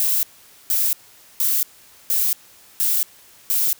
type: noise bursts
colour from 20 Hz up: violet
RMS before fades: -19 dBFS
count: 6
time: 0-3.73 s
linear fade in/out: 0 ms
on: 230 ms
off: 470 ms
effects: white hiss -49 dBFS RMS until 3.79 s